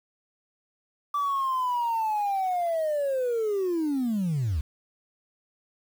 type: linear sweep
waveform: sine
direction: down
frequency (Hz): 1166 to 66.4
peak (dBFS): -22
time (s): 1.14-4.61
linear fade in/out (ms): 5
effects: tanh soft clip ceiling -22 dBFS + 8-bit